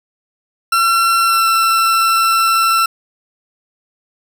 40% pulse tone with pitch glide, 1356 to 1343.5 Hz, E6 to E6, +49 to +33 cents, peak -10 dBFS, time 0.72-2.86 s, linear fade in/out 5 ms, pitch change -16 cents, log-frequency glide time 1.24-1.46 s, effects 7-bit

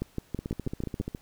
two click trains, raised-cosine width 3 ms, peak -17 / -20 dBFS, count 7 / 12, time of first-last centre 0.02-1 / 0.39-1.149 s, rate 6.12 / 14.5 Hz, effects pink hiss -60 dBFS RMS until 1.21 s

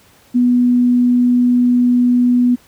sine tone, 245.5 Hz, B3, 10 cents flat, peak -9 dBFS, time 0.34-2.56 s, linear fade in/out 20 ms, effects pink hiss -49 dBFS RMS until 2.67 s + high-pass 60 Hz 12 dB/octave

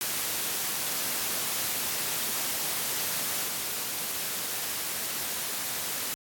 white noise with level steps, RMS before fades -30 / -32 dBFS, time 0.01-6.14 s, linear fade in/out 0 ms, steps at 3.46 s, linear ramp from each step 20 ms, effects high-pass 100 Hz 12 dB/octave + AAC 64 kbps

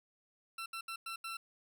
20% pulse tone bursts at uneven times, 1346 Hz, E6, 36 cents sharp, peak -35 dBFS, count 5, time 0.58-0.66 / 0.73-0.81 / 0.88-0.96 / 1.06-1.16 / 1.24-1.37 s, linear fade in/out 5 ms, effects none

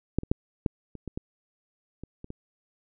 clicks, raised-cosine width 3 ms, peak -10 / -24 / -9 / -11 / -27 / -22 / -19 / -26 / -27 / -24 dBFS, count 10, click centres 0.186 / 0.234 / 0.315 / 0.662 / 0.953 / 1.077 / 1.175 / 2.036 / 2.244 / 2.304 s, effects none

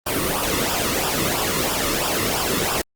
pink noise with flanger, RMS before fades -22 dBFS, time 0.06-2.82 s, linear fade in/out 10 ms, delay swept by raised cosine 0.47 to 1.31 ms, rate 3 Hz, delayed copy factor -0.65, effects Opus 32 kbps

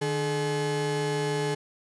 35% pulse tone pair together, 150.9 / 426.8 Hz, D3 / G#4, +47 / +47 cents, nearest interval octave + tritone, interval 1800 cents, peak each -28 / -26 dBFS, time 0.01-1.55 s, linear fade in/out 10 ms, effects resampled to 24000 Hz

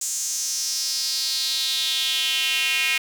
square tone with high-pass filter sweep, 144.6 Hz, D3, 27 cents flat, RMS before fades -24 dBFS, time 0.01-2.98 s, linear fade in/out 5 ms, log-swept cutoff 7100 to 2400 Hz, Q 4.1, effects none

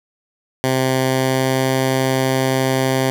10% pulse tone with pitch glide, 130.81 to 131.72 Hz, C3 to C3, 0 to +12 cents, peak -7 dBFS, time 0.64-3.1 s, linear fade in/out 0 ms, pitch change +12 cents, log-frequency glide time 0.95-1.71 s, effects none

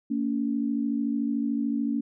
sine tone pair together, 229.7 / 283.3 Hz, A#3 / C#4, -25 / +38 cents, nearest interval major third, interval 363 cents, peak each -27 dBFS, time 0.1-2.01 s, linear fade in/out 10 ms, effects none

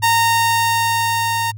sawtooth tone with level ramp, 922 Hz, A#5, 19 cents flat, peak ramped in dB -8 to -14 dBFS, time 0.02-1.52 s, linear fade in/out 20 ms, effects added 106 Hz sine -29 dBFS peak until 1.57 s

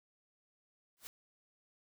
white noise with exponential growth, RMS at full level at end -43 dBFS, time 0.97-1.07 s, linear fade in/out 0 ms, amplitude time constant 21 ms, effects none

